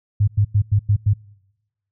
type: tone bursts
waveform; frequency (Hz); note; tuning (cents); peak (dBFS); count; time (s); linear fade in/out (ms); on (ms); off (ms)
sine; 103; G#2; -14; -12; 6; 0.2-1.137; 10; 77; 95
effects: noise-tail reverb RT60 1.0 s tail -26 dB re dry